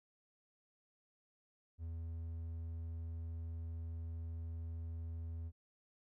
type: tone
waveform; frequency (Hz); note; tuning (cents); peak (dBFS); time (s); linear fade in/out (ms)
triangle; 82.41; E2; 0; -39; 1.78-5.52; 50
effects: none